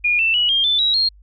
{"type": "tone with pitch steps", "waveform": "sine", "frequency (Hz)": [2433, 2669, 2927, 3210, 3521, 3862, 4236], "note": ["D#7", "E7", "F#7", "G7", "A7", "B7", "C8"], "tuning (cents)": [-39, 21, -19, 40, 0, -39, 21], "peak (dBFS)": -14, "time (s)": [0.04, 1.09], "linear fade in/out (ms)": 10, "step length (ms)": 150, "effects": ["added 50 Hz sine -44 dBFS peak until 1.22 s"]}